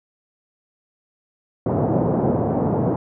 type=band-pass noise; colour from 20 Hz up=pink; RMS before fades=-20 dBFS; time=1.66-2.96 s; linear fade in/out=2 ms; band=110 to 770 Hz; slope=24 dB/octave; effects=none